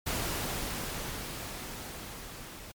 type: noise with level ramp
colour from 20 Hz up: pink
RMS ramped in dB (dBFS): -32 to -46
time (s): 0.06-2.72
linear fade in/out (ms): 10
effects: MP3 96 kbps